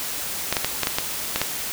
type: clicks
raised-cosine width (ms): 0.2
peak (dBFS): -3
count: 8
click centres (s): 0.526 / 0.568 / 0.646 / 0.833 / 0.871 / 0.985 / 1.36 / 1.416
effects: white hiss -29 dBFS RMS until 1.72 s